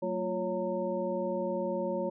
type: tone cluster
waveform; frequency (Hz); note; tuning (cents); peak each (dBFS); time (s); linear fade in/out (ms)
sine; 185.6 / 225.4 / 353 / 554 / 916; F#3 / A3 / F4 / C#5 / A#5; +6 / +42 / +19 / -1 / -31; -38 / -38 / -36 / -32 / -40; 0.02-2.1; 10
effects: none